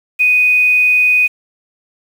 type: tone with quantisation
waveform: sine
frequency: 2490 Hz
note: D#7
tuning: 1 cent sharp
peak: -8 dBFS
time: 0.19-1.28 s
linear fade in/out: 20 ms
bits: 6
effects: none